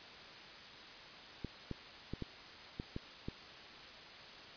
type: clicks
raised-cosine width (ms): 3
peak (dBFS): -27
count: 7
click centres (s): 1.447 / 1.713 / 2.136 / 2.223 / 2.799 / 2.964 / 3.285
effects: white hiss -52 dBFS RMS until 4.56 s + resampled to 11025 Hz